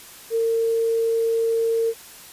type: tone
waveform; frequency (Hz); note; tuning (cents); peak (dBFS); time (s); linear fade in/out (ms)
sine; 455.6; A#4; -40; -18; 0.3-1.94; 50
effects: white hiss -43 dBFS RMS until 2.32 s + resampled to 32000 Hz